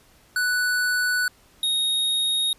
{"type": "tone pair in turn", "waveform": "square", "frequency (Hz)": [1484, 3739], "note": ["F#6", "A#7"], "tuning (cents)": [5, 4], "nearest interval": "octave + major third", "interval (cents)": 1599, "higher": "second", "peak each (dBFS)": -21, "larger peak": "neither", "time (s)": [[0.36, 1.28], [1.63, 2.53]], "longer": "first", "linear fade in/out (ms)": 2, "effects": ["pink hiss -56 dBFS RMS until 2.58 s", "resampled to 32000 Hz"]}